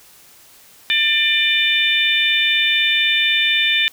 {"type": "harmonic tone", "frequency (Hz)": 596, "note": "D5", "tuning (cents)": 25, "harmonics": [3, 4, 5, 6], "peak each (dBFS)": [-21, -18, -21, -18], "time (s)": [0.9, 3.88], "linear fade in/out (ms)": 0, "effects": ["white hiss -47 dBFS RMS until 3.92 s"]}